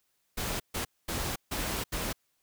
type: noise bursts at uneven times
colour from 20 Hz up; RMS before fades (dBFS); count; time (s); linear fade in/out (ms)
pink; -33; 5; 0.37-0.6 / 0.74-0.85 / 1.08-1.36 / 1.51-1.84 / 1.92-2.13; 10
effects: white hiss -75 dBFS RMS until 2.42 s